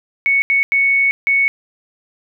sine tone bursts at uneven times, 2217 Hz, C#7, in tune, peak -11 dBFS, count 4, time 0.26-0.42 / 0.5-0.63 / 0.72-1.11 / 1.27-1.48 s, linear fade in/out 0 ms, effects none

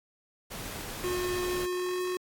pink noise, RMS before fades -39 dBFS, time 0.5-1.67 s, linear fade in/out 20 ms
square tone with pitch glide, 360.6 to 363.9 Hz, F#4 to F#4, -45 to -29 cents, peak -30 dBFS, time 1.04-2.17 s, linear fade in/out 2 ms, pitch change +16 cents, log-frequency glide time 1.68-2 s
effects AAC 64 kbps

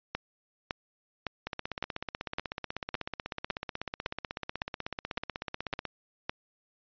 two click trains, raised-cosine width 0.3 ms, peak -18 / -15 dBFS, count 72 / 12, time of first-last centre 1.47-5.853 / 0.15-6.295 s, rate 16.2 / 1.79 Hz, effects resampled to 11025 Hz

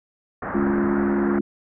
white low-pass noise, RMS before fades -30 dBFS, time 0.42-1.39 s, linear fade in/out 5 ms, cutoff 1700 Hz, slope 48 dB/octave
sine chord, Db major, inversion second, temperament equal, 207.7 / 277.2 / 349.2 Hz, Ab3 / Db4 / F4, 0 / 0 / 0 cents, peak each -22 / -25 / -23 dBFS, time 0.54-1.41 s, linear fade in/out 5 ms
clicks, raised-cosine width 2 ms, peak -18 dBFS, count 8, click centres 0.593 / 0.627 / 0.671 / 0.701 / 0.738 / 0.781 / 0.843 / 0.874 s
effects none

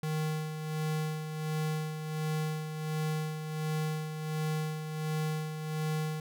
square tone with tremolo, 155.3 Hz, D#3, 3 cents flat, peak -30 dBFS, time 0.03-6.2 s, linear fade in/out 2 ms, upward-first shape sine, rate 1.4 Hz, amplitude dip 55%, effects none

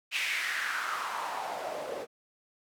white noise with band-pass filter sweep, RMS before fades -34 dBFS, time 0.11-2.07 s, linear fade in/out 50 ms, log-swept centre 2600 to 470 Hz, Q 3.8, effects none

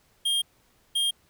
square tone bursts at uneven times, 3219 Hz, G7, 45 cents sharp, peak -23 dBFS, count 2, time 0.25-0.42 / 0.95-1.11 s, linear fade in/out 10 ms, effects pink hiss -64 dBFS RMS until 1.29 s

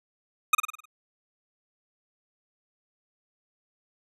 25% pulse tone with echo, 1244.5 Hz, D#6, in tune, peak -11 dBFS, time 0.53-0.55 s, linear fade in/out 5 ms, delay 51 ms, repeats 6, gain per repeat -6 dB, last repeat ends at 0.856 s, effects resampled to 32000 Hz

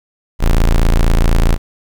40% pulse tone, 28.13 Hz, A0, 39 cents sharp, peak -7 dBFS, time 0.39-1.58 s, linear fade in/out 50 ms, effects 8-bit

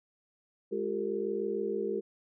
sine tone cluster, 208.1 / 349.8 / 396.2 / 457 Hz, G#3 / F4 / G4 / A#4, +4 / +3 / +18 / -34 cents, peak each -39 / -37 / -33 / -35 dBFS, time 0.71-2.01 s, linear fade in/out 20 ms, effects none

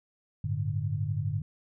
sine chord, G suspended second, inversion none, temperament equal, 98 / 110 / 146.83 Hz, G2 / A2 / D3, 0 / 0 / 0 cents, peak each -32 dBFS, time 0.44-1.42 s, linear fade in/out 5 ms, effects none

